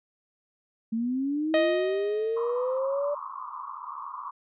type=linear sweep; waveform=sine; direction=up; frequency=220 to 587.3 Hz; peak=-25 dBFS; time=0.92-3.15 s; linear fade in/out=10 ms
type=tone with exponential decay; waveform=45% pulse; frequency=625 Hz; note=D#5; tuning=8 cents sharp; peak=-19 dBFS; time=1.54-2.79 s; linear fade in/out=1 ms; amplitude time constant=270 ms
type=band-pass noise; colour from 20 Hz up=pink; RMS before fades=-38 dBFS; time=2.36-4.31 s; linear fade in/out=10 ms; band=970 to 1200 Hz; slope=96 dB/octave
effects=resampled to 8000 Hz